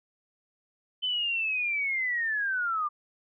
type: linear sweep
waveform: sine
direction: down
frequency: 3058 to 1174.7 Hz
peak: -26 dBFS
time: 1.02-2.89 s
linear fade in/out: 20 ms
effects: none